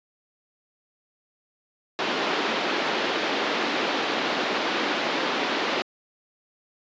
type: band-pass noise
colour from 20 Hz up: pink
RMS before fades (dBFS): -26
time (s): 1.99-5.82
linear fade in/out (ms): 0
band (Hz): 260 to 4200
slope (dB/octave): 24
effects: resampled to 16000 Hz